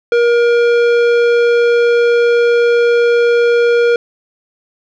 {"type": "tone with tanh clipping", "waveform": "sine", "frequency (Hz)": 473.9, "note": "A#4", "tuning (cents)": 28, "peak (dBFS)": -10, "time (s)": [0.12, 3.96], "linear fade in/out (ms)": 2, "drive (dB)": 14, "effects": []}